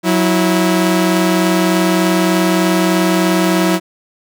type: tone pair together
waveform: sawtooth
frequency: 183.3 / 326.6 Hz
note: F#3 / E4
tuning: -16 / -16 cents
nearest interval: minor seventh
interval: 1000 cents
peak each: -10 dBFS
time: 0.03-3.8 s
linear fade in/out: 50 ms
effects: none